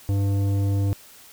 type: tone with tanh clipping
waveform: triangle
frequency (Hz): 99.3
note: G2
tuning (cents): +23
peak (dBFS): -21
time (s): 0.09-0.93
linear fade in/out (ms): 0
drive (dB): 16
effects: white hiss -48 dBFS RMS until 1.32 s